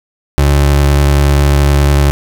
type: tone with vibrato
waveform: 30% pulse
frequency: 71.1 Hz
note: C#2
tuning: 45 cents sharp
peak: -4 dBFS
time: 0.38-2.11 s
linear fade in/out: 0 ms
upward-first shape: square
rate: 10 Hz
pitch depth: 10 cents each way
effects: none